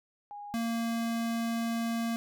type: tone pair in turn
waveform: sine / square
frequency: 821 / 230.4 Hz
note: G#5 / A#3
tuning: -20 / -20 cents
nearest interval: octave + minor seventh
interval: 2200 cents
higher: first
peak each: -40 / -30 dBFS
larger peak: second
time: 0.31-0.54 / 0.54-2.16 s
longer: second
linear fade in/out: 0 ms
effects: none